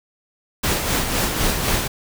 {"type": "noise with tremolo", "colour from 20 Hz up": "pink", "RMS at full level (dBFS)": -19, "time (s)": [0.63, 1.88], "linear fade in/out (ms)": 10, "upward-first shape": "sine", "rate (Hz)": 3.9, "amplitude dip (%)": 45, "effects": []}